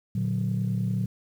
sine chord, Bb augmented, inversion none, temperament equal, 116.54 / 146.83 / 185 Hz, Bb2 / D3 / F#3, 0 / 0 / 0 cents, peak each -26 / -31 / -27 dBFS, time 0.15-1.06 s, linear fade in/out 5 ms, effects tanh soft clip ceiling -18 dBFS + 9-bit

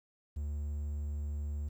triangle tone, 73.42 Hz, D2, in tune, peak -32 dBFS, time 0.36-1.69 s, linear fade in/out 10 ms, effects 11-bit

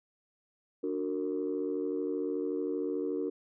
sine chord, D augmented, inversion none, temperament just, 293.7 / 367.1 / 458.9 Hz, D4 / F#4 / A#4, 0 / -14 / -27 cents, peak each -34 dBFS, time 0.83-3.3 s, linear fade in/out 10 ms, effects tanh soft clip ceiling -23 dBFS

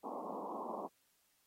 white band-pass noise, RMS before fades -43 dBFS, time 0.03-0.88 s, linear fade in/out 20 ms, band 190 to 1100 Hz, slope 96 dB/octave, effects white hiss -75 dBFS RMS until 1.46 s + AAC 48 kbps

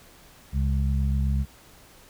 harmonic tone, 68 Hz, C#2, 33 cents flat, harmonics 1 / 2 / 3, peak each -22 / -28 / -32 dBFS, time 0.52-1.46 s, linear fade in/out 50 ms, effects pink hiss -52 dBFS RMS until 2.09 s

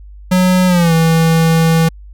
square tone with pitch glide, 183.4 to 163.39 Hz, F#3 to E3, -15 to -15 cents, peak -9 dBFS, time 0.31-1.89 s, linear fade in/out 10 ms, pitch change -200 cents, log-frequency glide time 0.67-0.93 s, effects added 50 Hz sine -32 dBFS peak until 2.13 s

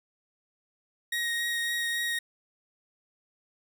30% pulse tone with vibrato, 1879 Hz, A#6, 13 cents sharp, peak -25 dBFS, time 1.12-2.19 s, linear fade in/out 5 ms, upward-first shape triangle, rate 3.6 Hz, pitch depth 13 cents each way, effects none

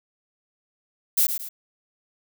violet noise with echo, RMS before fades -19 dBFS, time 1.17-1.27 s, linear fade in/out 10 ms, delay 110 ms, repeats 2, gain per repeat -8 dB, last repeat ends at 1.49 s, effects none

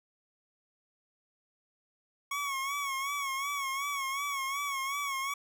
25% pulse tone with vibrato, 1108.7 Hz, C#6, in tune, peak -28 dBFS, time 2.31-5.34 s, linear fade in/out 5 ms, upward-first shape sine, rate 2.7 Hz, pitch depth 62 cents each way, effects none

